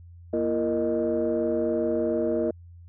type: tone cluster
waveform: sine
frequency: 236.1 / 338.9 / 464.4 / 617 Hz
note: A#3 / E4 / A#4 / D#5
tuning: +22 / +48 / -7 / -15 cents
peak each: -29 / -26 / -27 / -27 dBFS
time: 0.33-2.51 s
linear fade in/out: 5 ms
effects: tanh soft clip ceiling -16 dBFS + added 86 Hz sine -44 dBFS peak until 2.88 s